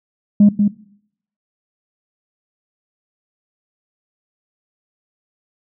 sine tone with echo, 205.8 Hz, G#3, 16 cents flat, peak -4 dBFS, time 0.4-0.49 s, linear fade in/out 5 ms, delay 190 ms, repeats 1, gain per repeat -6 dB, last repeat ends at 0.68 s, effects noise-tail reverb RT60 0.7 s tail -19 dB re dry + tanh soft clip ceiling -3 dBFS

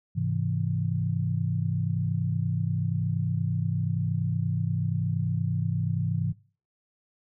sine chord, Ab augmented, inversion none, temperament equal with one note detuned, 103.83 / 132.33 / 164.81 Hz, Ab2 / C3 / E3, 0 / +20 / 0 cents, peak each -29 dBFS, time 0.15-6.33 s, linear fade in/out 20 ms, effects noise-tail reverb RT60 0.4 s tail -21 dB re dry

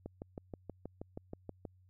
click train, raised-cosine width 2 ms, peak -29 dBFS, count 11, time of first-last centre 0.06-1.652 s, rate 6.28 Hz, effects added 92 Hz sine -62 dBFS peak until 1.89 s

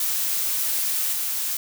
blue noise with level steps, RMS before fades -24 / -26 dBFS, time 0-1.57 s, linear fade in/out 2 ms, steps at 1.13 s, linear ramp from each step 5 ms, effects none

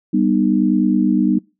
sine chord, G augmented, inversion none, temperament just, 196 / 245 / 306.2 Hz, G3 / B3 / D#4, 0 / -14 / -28 cents, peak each -17 dBFS, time 0.13-1.39 s, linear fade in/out 10 ms, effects noise-tail reverb RT60 0.3 s tail -25 dB re dry

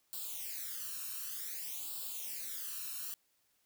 blue noise with flanger, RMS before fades -42 dBFS, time 0.13-3.14 s, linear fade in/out 0 ms, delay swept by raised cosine 0.24 to 0.74 ms, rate 0.54 Hz, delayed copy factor +0.85, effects white hiss -75 dBFS RMS until 3.65 s

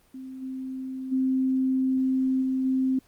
sine tone with level steps, 261.6 Hz, C4, in tune, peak -36 / -31 / -21 / -23 / -21 dBFS, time 0.14-2.99 s, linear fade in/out 5 ms, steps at 0.41 / 1.11 / 2.41 / 2.64 s, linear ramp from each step 20 ms, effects pink hiss -62 dBFS RMS until 3.07 s + Opus 24 kbps

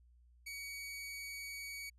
sawtooth tone, 2255 Hz, C#7, 29 cents sharp, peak -40 dBFS, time 0.46-1.9 s, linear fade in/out 10 ms, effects added 60 Hz sine -62 dBFS peak until 1.98 s + resampled to 32000 Hz

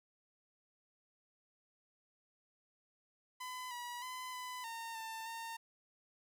sawtooth tone with pitch steps, 1009 / 968 / 1014 / 1003 / 915 / 895 / 913 Hz, B5 / B5 / B5 / B5 / A#5 / A5 / A#5, +37 / -35 / +45 / +26 / -32 / +29 / -36 cents, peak -39 dBFS, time 3.4-5.57 s, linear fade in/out 10 ms, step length 310 ms, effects none

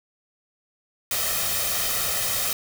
white noise with comb filter, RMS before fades -25 dBFS, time 1.11-2.53 s, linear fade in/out 2 ms, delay 1.6 ms, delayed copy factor +0.65, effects none

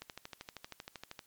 click train, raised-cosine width 0.2 ms, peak -26 dBFS, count 16, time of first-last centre 0.02-1.192 s, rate 12.8 Hz, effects white hiss -67 dBFS RMS until 1.26 s + MP3 96 kbps

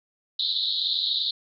pink band-pass noise, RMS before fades -26 dBFS, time 0.39-1.31 s, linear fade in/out 5 ms, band 3600 to 4200 Hz, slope 96 dB/octave, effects none

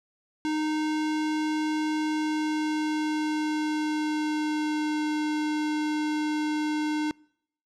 square tone with pitch glide, 308.2 to 303.8 Hz, D#4 to D#4, -16 to -41 cents, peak -26 dBFS, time 0.45-7.11 s, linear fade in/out 0 ms, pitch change -25 cents, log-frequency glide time 2.02-5.07 s, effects noise-tail reverb RT60 0.7 s tail -26 dB re dry + low-pass 6000 Hz 12 dB/octave

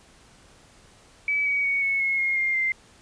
sine tone with pitch steps, 2292 / 2262 / 2232 / 2202 / 2173 / 2145 / 2116 / 2088 Hz, D7 / C#7 / C#7 / C#7 / C#7 / C7 / C7 / C7, -43 / +34 / +11 / -12 / -35 / +42 / +19 / -4 cents, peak -21 dBFS, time 1.28-2.72 s, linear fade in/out 2 ms, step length 180 ms, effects pink hiss -54 dBFS RMS until 3.01 s + resampled to 22050 Hz

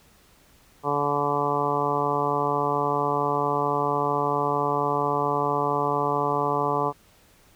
harmonic tone, 144.4 Hz, D3, 29 cents flat, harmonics 1 / 2 / 3 / 4 / 5 / 6 / 7 / 8, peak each -33 / -33 / -28 / -32 / -30 / -29 / -28 / -29 dBFS, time 0.83-6.93 s, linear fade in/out 50 ms, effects pink hiss -57 dBFS RMS until 7.55 s

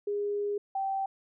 sine tone pair in turn, 409.7 / 777.2 Hz, G#4 / G5, -24 / -15 cents, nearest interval major seventh, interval 1109 cents, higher second, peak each -28 dBFS, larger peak neither, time 0.07-0.58 / 0.75-1.06 s, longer first, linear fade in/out 5 ms, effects none

